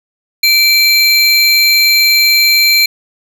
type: tone pair together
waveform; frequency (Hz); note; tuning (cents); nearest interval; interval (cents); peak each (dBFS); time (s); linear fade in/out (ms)
square; 2330 / 4157; D7 / C8; -14 / -12; minor seventh; 1002; -10; 0.43-2.86; 5
effects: none